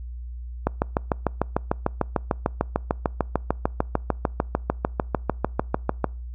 click train, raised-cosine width 1 ms, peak -6 dBFS, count 37, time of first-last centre 0.67-6.043 s, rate 6.7 Hz, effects noise-tail reverb RT60 0.4 s tail -26 dB re dry + added 60 Hz sine -32 dBFS peak until 6.34 s

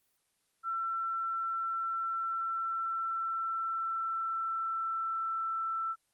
sine tone with pitch glide, 1345 to 1332.6 Hz, E6 to E6, +34 to +18 cents, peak -31 dBFS, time 0.63-5.96 s, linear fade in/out 50 ms, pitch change -16 cents, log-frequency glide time 2.16-5.59 s, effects white hiss -75 dBFS RMS until 6.13 s + Opus 24 kbps

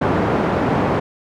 pink band-pass noise, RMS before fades -18 dBFS, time 0.01-1 s, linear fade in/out 10 ms, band 140 to 1100 Hz, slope 12 dB/octave, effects none

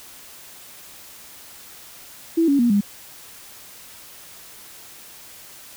sine tone with pitch steps, 330 / 280.7 / 238.8 / 203.1 Hz, E4 / C#4 / A#3 / G#3, +2 / +22 / +42 / -38 cents, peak -14 dBFS, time 2.37-2.81 s, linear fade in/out 10 ms, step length 110 ms, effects white hiss -43 dBFS RMS until 5.76 s

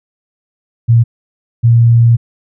sine tone pair in turn, 116.54 / 117.07 Hz, A#2 / A#2, 0 / +8 cents, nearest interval unison, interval 8 cents, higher second, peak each -4 dBFS, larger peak neither, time 0.88-1.04 / 1.63-2.17 s, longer second, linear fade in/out 20 ms, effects none

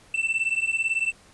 triangle beating tone pair, 2660 / 2678 Hz, E7 / E7, +15 / +27 cents, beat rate 18 Hz, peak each -24 dBFS, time 0.14-1.12 s, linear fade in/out 5 ms, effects pink hiss -54 dBFS RMS until 1.33 s + resampled to 24000 Hz

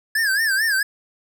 square tone with vibrato, 1677 Hz, G#6, 16 cents sharp, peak -18 dBFS, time 0.15-0.83 s, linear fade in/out 5 ms, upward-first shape sine, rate 4.5 Hz, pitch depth 150 cents each way, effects none

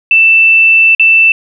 sine tone with dropouts, 2660 Hz, E7, 15 cents sharp, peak -3 dBFS, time 0.11-1.32 s, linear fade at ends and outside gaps 2 ms, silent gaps 0.949-0.996 s, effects none

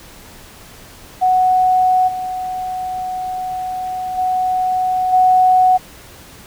sine tone with level steps, 740 Hz, F#5, in tune, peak -10 / -20 / -14 / -8 dBFS, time 1.21-5.78 s, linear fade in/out 20 ms, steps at 2.07 / 4.17 / 5.12 s, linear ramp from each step 20 ms, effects pink hiss -40 dBFS RMS until 6.46 s

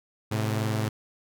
sawtooth tone pair together, 108.11 / 130.81 Hz, A2 / C3, -30 / 0 cents, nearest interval minor third, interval 330 cents, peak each -22 / -28 dBFS, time 0.31-0.89 s, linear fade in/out 10 ms, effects none

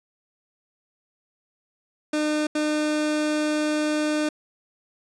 30% pulse tone bursts at uneven times, 303.2 Hz, D#4, 45 cents flat, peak -19 dBFS, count 2, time 2.13-2.47 / 2.55-4.29 s, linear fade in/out 5 ms, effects resampled to 22050 Hz

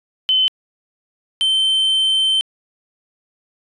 sine / triangle tone pair in turn, 3055 / 3098 Hz, G7 / G7, -45 / -21 cents, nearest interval unison, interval 24 cents, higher second, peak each -12 dBFS, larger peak neither, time 0.29-0.48 / 1.41-2.41 s, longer second, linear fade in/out 0 ms, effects resampled to 24000 Hz

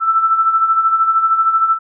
sine tone with tremolo, 1326 Hz, E6, 10 cents sharp, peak -8 dBFS, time 0-1.79 s, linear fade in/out 50 ms, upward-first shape sine, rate 13 Hz, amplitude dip 60%, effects none

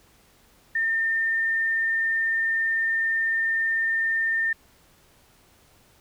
sine tone, 1809 Hz, A6, 48 cents sharp, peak -21 dBFS, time 0.75-4.53 s, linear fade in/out 5 ms, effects pink hiss -58 dBFS RMS until 6 s

